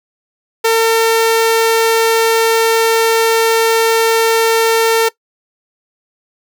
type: tone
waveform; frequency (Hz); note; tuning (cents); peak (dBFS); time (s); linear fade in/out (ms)
sawtooth; 452.6; A4; +49; -5; 0.64-5.09; 10
effects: noise-tail reverb RT60 0.1 s tail -20 dB re dry